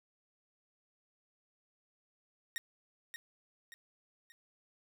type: tone with echo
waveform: sawtooth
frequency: 1864.7 Hz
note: A#6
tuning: in tune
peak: -32 dBFS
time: 2.56-2.58 s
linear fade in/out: 0 ms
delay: 580 ms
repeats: 3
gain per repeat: -7 dB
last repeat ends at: 4.32 s
effects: none